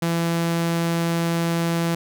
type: tone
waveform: sawtooth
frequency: 168 Hz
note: E3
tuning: 33 cents sharp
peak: -16 dBFS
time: 0.02-1.95 s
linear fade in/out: 5 ms
effects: none